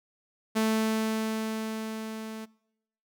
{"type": "tone with level ramp", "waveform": "sawtooth", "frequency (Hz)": 220, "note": "A3", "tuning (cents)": 0, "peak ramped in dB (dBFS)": [-19, -34], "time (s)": [0.55, 2.46], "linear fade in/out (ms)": 20, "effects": ["noise-tail reverb RT60 0.8 s tail -24 dB re dry"]}